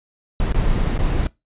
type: noise with dropouts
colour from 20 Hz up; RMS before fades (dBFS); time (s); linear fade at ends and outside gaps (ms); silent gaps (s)
brown; -18; 0.4-1.27; 1; 0.524-0.545 / 0.978-0.99
effects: noise-tail reverb RT60 0.2 s tail -21 dB re dry + resampled to 8000 Hz